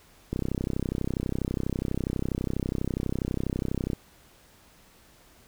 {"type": "click train", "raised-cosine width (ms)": 3, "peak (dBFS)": -15, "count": 117, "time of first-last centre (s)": [0.33, 3.932], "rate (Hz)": 32.2, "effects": ["pink hiss -57 dBFS RMS until 5.47 s"]}